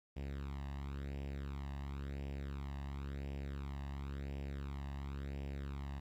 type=tone with flanger; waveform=sawtooth; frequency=69.5 Hz; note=C#2; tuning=5 cents sharp; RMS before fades=-43 dBFS; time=0.16-6 s; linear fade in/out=10 ms; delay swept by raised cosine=0.37 to 1.08 ms; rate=0.95 Hz; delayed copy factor=+0.7; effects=low-pass 4000 Hz 12 dB/octave + 12-bit